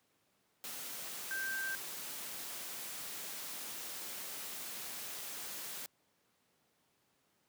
sine tone in noise, 1568 Hz, G6, in tune, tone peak -36 dBFS, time 1.31-1.75 s, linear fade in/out 0 ms, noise white, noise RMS -44 dBFS, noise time 0.64-5.86 s, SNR +5 dB, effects pink hiss -75 dBFS RMS until 7.48 s + high-pass 150 Hz 12 dB/octave

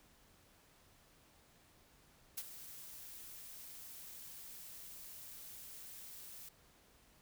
blue noise with ADSR envelope, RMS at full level -40 dBFS, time 2.37-6.49 s, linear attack 10 ms, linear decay 45 ms, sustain -12 dB, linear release 5 ms, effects pink hiss -67 dBFS RMS until 7.21 s

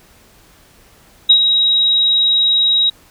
sine tone with ADSR envelope, 3820 Hz, A#7, 42 cents sharp, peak -3 dBFS, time 1.29-2.9 s, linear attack 11 ms, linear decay 79 ms, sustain -7 dB, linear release 8 ms, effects pink hiss -48 dBFS RMS until 3.1 s

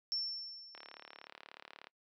sine tone with exponential decay, 5410 Hz, E8, 44 cents sharp, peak -32 dBFS, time 0.12-1.27 s, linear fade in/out 0 ms, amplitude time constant 250 ms
click train, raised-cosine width 0.3 ms, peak -32 dBFS, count 42, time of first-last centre 0.75-1.87 s, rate 36.6 Hz
effects noise-tail reverb RT60 0.1 s tail -24 dB re dry + high-pass 400 Hz 12 dB/octave

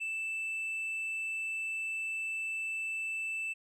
sine tone with tanh clipping, 2645 Hz, E7, 5 cents sharp, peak -34 dBFS, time 0-3.54 s, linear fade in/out 20 ms, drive 3 dB, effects none

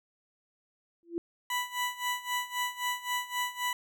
sine tone with exponential growth, 340 Hz, F4, 46 cents flat, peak -26 dBFS, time 1.03-1.18 s, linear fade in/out 0 ms, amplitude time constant 31 ms
20% pulse tone with tremolo, 987.8 Hz, B5, in tune, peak -23 dBFS, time 1.5-3.73 s, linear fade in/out 2 ms, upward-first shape sine, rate 3.8 Hz, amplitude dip 85%
effects none

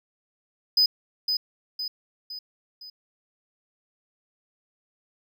triangle tone with echo, 5000 Hz, D#8, 8 cents sharp, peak -15 dBFS, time 0.77-0.86 s, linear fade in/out 5 ms, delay 510 ms, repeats 4, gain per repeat -6 dB, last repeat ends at 2.9 s, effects none

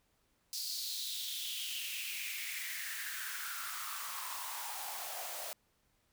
white noise with high-pass filter sweep, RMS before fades -41 dBFS, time 0.53-5.53 s, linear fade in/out 0 ms, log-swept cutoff 4800 to 610 Hz, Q 5.1, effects pink hiss -75 dBFS RMS until 6.12 s

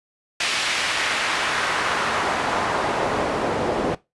pink noise with band-pass filter sweep, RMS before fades -23 dBFS, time 0.4-3.95 s, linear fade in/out 5 ms, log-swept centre 3000 to 430 Hz, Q 0.93, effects noise-tail reverb RT60 0.2 s tail -18 dB re dry + resampled to 24000 Hz

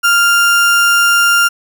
35% pulse tone, 1396.9 Hz, F6, in tune, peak -6 dBFS, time 0.03-1.49 s, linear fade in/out 20 ms, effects none

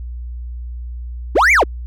triangle linear two-way sweep, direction up then down, 231.5 to 2392 to 231.5 Hz, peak -7 dBFS, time 1.35-1.64 s, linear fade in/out 10 ms, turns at 1.52 s, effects added 60 Hz sine -25 dBFS peak until 1.86 s

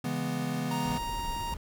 square chord, C# minor seventh, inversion none, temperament equal with one note detuned, 138.59 / 165.96 / 207.7 / 246.9 Hz, C#3 / E3 / G#3 / B3, 0 / +12 / 0 / 0 cents, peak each -37 / -36 / -39 / -34 dBFS, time 0.04-0.98 s, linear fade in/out 5 ms
45% pulse tone, 935 Hz, A#5, 5 cents sharp, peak -33 dBFS, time 0.71-1.54 s, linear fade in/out 2 ms
brown noise with tremolo, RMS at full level -37 dBFS, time 0.85-1.57 s, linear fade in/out 2 ms, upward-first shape sine, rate 18 Hz, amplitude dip 25%
effects none

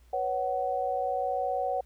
sine chord, B suspended second, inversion none, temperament equal with one note detuned, 493.9 / 554.4 / 748.6 Hz, B4 / C#5 / F#5, 0 / 0 / +20 cents, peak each -34 / -32 / -29 dBFS, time 0.13-1.81 s, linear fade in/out 5 ms, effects added 60 Hz sine -55 dBFS peak until 1.85 s + pink hiss -67 dBFS RMS until 1.85 s

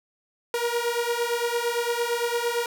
sawtooth beating tone pair, 470 / 478.8 Hz, A#4 / A#4, +14 / +46 cents, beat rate 8.8 Hz, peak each -23 dBFS, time 0.54-2.66 s, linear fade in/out 2 ms, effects none

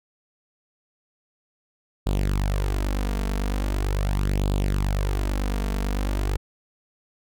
sawtooth tone with flanger, 49 Hz, G1, in tune, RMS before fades -24 dBFS, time 2.06-6.37 s, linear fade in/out 10 ms, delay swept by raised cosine 0.25 to 4.45 ms, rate 0.41 Hz, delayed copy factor +0.65, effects none

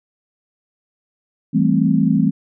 sine chord, A minor seventh, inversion second, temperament equal, 164.81 / 196 / 220 / 261.6 Hz, E3 / G3 / A3 / C4, 0 / 0 / 0 / 0 cents, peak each -18 dBFS, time 1.53-2.31 s, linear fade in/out 20 ms, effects none

